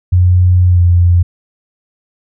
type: tone with pitch glide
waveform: sine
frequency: 90.2 to 87.63 Hz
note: F#2 to F2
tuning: -44 to +6 cents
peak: -5 dBFS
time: 0.12-1.23 s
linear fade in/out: 10 ms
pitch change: -50 cents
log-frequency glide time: 0.69-0.81 s
effects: none